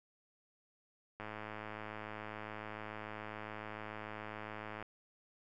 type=click train; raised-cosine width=0.5 ms; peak=-29 dBFS; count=389; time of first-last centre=1.2-4.826 s; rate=107 Hz; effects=none